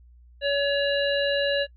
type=harmonic tone; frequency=565 Hz; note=C#5; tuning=33 cents sharp; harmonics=1 / 3 / 5 / 7; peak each=-23 / -28 / -30 / -31 dBFS; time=0.41-1.67 s; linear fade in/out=50 ms; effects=noise-tail reverb RT60 0.1 s tail -23 dB re dry + added 60 Hz sine -49 dBFS peak until 1.76 s